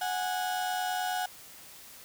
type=tone pair together; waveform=35% pulse; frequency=735 / 824.3 Hz; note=F#5 / G#5; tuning=-12 / -13 cents; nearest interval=major second; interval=199 cents; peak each=-29 / -34 dBFS; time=0.01-1.26 s; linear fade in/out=5 ms; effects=white hiss -50 dBFS RMS until 2.04 s